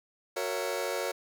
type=chord; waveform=sawtooth; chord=F# dominant seventh; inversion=none; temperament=just; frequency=370 / 462.5 / 555 / 666 Hz; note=F#4 / A#4 / C#5 / E5; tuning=0 / -14 / +2 / +18 cents; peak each=-33 / -31 / -30 / -35 dBFS; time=0.36-1.12 s; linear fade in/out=10 ms; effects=none